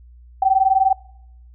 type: tone pair together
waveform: sine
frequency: 759 / 779 Hz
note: F#5 / G5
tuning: +44 / -11 cents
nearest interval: unison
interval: 45 cents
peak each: -16 dBFS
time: 0.42-0.93 s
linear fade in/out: 5 ms
effects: noise-tail reverb RT60 0.7 s tail -23 dB re dry + added 60 Hz sine -42 dBFS peak until 1.54 s